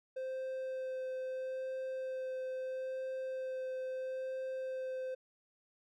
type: tone with vibrato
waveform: triangle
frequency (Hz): 520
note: C5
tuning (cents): -11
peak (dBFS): -35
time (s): 0.16-5.15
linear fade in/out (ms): 10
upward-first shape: sine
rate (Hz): 0.76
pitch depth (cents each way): 9
effects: none